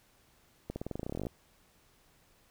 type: accelerating click train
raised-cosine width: 2 ms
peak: -23 dBFS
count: 18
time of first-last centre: 0.7-1.268 s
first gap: 60 ms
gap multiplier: 0.92
effects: pink hiss -66 dBFS RMS until 2.5 s